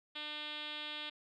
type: tone with low-pass filter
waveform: 5% pulse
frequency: 300 Hz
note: D4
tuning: 37 cents sharp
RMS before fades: -43 dBFS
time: 0.15-1.1 s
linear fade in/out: 10 ms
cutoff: 3500 Hz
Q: 5.5
effects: none